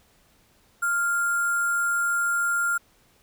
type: tone with sample-and-hold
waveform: sine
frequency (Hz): 1396.9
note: F6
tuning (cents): 0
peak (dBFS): -21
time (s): 0.82-2.78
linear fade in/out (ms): 10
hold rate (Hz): 8820
effects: pink hiss -61 dBFS RMS until 3.22 s